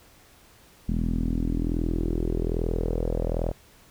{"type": "tone with low-pass filter sweep", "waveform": "sawtooth", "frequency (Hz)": 41.2, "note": "E1", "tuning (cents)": 0, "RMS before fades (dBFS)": -26, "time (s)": [0.88, 3.52], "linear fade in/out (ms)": 10, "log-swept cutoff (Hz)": [220, 590], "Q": 4.1, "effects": ["pink hiss -55 dBFS RMS until 3.9 s"]}